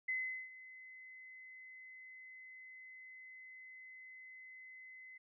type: tone with ADSR envelope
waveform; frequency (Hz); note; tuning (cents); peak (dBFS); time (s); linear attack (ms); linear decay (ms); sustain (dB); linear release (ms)
sine; 2038; C7; -46; -34; 0.08-5.18; 9; 400; -18; 8
effects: none